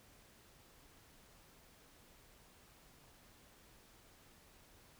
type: silence
effects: pink hiss -64 dBFS RMS until 4.99 s